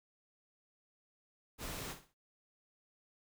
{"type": "noise with echo", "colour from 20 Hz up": "pink", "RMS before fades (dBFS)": -43, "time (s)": [1.58, 1.96], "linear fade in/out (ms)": 50, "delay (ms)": 62, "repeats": 3, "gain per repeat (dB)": -11, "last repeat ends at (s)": 2.146, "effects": []}